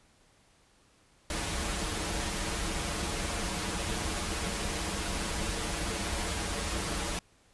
pink noise with comb filter, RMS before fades -33 dBFS, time 1.3-7.19 s, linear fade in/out 2 ms, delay 7.8 ms, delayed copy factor -0.75, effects pink hiss -64 dBFS RMS until 7.53 s + resampled to 24000 Hz

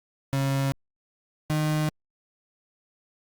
35% pulse tone pair in turn, 136.7 / 153.44 Hz, C#3 / D#3, -24 / -24 cents, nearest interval major second, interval 200 cents, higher second, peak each -21 dBFS, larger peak neither, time 0.33-0.72 / 1.5-1.89 s, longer neither, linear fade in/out 0 ms, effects Opus 48 kbps

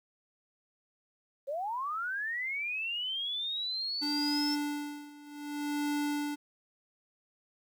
sine linear sweep, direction up, 523.3 to 5370 Hz, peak -32 dBFS, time 1.47-4.56 s, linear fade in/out 20 ms
square tone with tremolo, 292.6 Hz, D4, 6 cents flat, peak -30 dBFS, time 4.01-6.36 s, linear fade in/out 20 ms, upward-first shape sine, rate 0.64 Hz, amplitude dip 90%
effects 11-bit

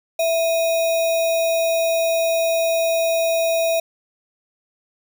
sine tone with sample-and-hold, 660 Hz, E5, 2 cents sharp, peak -16 dBFS, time 0.19-3.8 s, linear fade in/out 5 ms, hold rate 3150 Hz, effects none

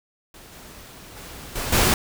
pink noise with level steps, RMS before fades -45 / -43 / -39 / -28 / -18 dBFS, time 0.34-1.94 s, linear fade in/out 2 ms, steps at 0.52 / 1.16 / 1.55 / 1.72 s, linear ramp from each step 10 ms, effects none

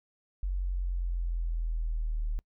sine linear sweep, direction down, 46.6 to 37.69 Hz, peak -28 dBFS, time 0.43-2.39 s, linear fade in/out 0 ms, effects noise-tail reverb RT60 0.1 s tail -26 dB re dry

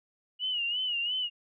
sine tone with vibrato, 2907 Hz, F#7, 31 cents flat, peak -28 dBFS, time 0.39-1.3 s, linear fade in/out 50 ms, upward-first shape sine, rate 2.9 Hz, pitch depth 87 cents each way, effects none

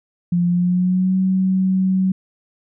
sine tone with pitch glide, 174.61 to 188.23 Hz, F3 to F#3, 0 to +30 cents, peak -14 dBFS, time 0.32-2.12 s, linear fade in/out 5 ms, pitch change +130 cents, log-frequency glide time 0.47-1.16 s, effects none

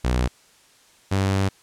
sawtooth tone pair in turn, 61.9 / 97.05 Hz, B1 / G2, +5 / -17 cents, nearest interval minor sixth, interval 778 cents, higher second, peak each -15 dBFS, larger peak neither, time 0.04-0.28 / 1.11-1.49 s, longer second, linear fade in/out 10 ms, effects white hiss -55 dBFS RMS until 1.62 s + low-pass 9000 Hz 12 dB/octave

